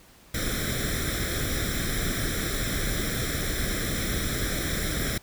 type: noise with comb filter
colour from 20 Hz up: pink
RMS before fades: -28 dBFS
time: 0.34-5.18 s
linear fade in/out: 5 ms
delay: 0.54 ms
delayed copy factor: +0.9
effects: pink hiss -54 dBFS RMS until 5.22 s